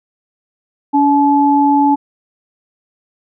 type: tone pair together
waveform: sine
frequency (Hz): 284.2 / 860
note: C#4 / A5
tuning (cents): +43 / -40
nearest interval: octave + perfect fifth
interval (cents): 1917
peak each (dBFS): -11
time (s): 0.93-1.96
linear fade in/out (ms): 20
effects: none